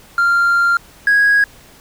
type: tone pair in turn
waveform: triangle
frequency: 1390 / 1653 Hz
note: F6 / G#6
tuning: -9 / -9 cents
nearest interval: minor third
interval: 300 cents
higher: second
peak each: -8 / -6 dBFS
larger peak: second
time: 0.18-0.77 / 1.07-1.44 s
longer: first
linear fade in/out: 2 ms
effects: tanh soft clip ceiling -5 dBFS + pink hiss -44 dBFS RMS until 1.8 s